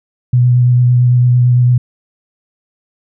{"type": "tone with vibrato", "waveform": "sine", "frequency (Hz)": 123.47, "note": "B2", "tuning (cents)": 0, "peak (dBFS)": -6, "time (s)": [0.33, 1.78], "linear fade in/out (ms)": 5, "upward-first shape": "triangle", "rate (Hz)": 8.9, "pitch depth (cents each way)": 19, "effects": []}